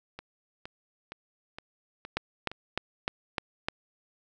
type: two click trains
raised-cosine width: 0.3 ms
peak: -12 / -24 dBFS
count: 6 / 6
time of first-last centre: 2.17-3.685 / 0.19-2.516 s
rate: 3.3 / 2.15 Hz
effects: none